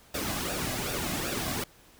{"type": "noise with flanger", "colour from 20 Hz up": "pink", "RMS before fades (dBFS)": -32, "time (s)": [0.14, 1.64], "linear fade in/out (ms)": 5, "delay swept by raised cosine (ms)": [0.95, 2.25], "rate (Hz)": 2.6, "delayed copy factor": -0.6, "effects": ["pink hiss -57 dBFS RMS until 1.99 s"]}